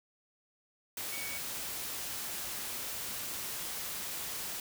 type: tone in noise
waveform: sine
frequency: 2246 Hz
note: C#7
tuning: 22 cents sharp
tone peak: -42 dBFS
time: 1.12-1.38 s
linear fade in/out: 2 ms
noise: white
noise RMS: -39 dBFS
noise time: 0.97-4.6 s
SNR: -6 dB
effects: none